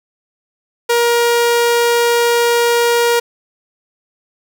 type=tone; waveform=sawtooth; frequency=473 Hz; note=A#4; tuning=25 cents sharp; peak=-7 dBFS; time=0.89-3.2 s; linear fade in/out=10 ms; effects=none